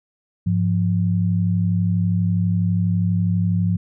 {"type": "tone pair together", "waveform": "sine", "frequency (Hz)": [102.39, 174.61], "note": ["G#2", "F3"], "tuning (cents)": [-24, 0], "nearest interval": "major sixth", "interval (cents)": 924, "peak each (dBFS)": -19, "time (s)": [0.46, 3.77], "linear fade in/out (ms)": 10, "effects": []}